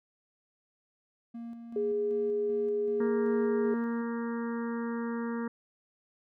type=tone with tremolo; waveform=triangle; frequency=233.1 Hz; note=A#3; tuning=in tune; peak=-36 dBFS; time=1.34-4.02 s; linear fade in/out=10 ms; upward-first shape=square; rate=2.6 Hz; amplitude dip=40%
type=tone; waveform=sine; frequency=414.4 Hz; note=G#4; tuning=4 cents flat; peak=-27 dBFS; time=1.76-3.74 s; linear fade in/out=2 ms
type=harmonic tone; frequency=233.1 Hz; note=A#3; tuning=in tune; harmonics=1 / 2 / 4 / 5 / 6 / 7 / 8; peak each=-32 / -38 / -44 / -46 / -48 / -49 / -50 dBFS; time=3-5.48 s; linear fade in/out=5 ms
effects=none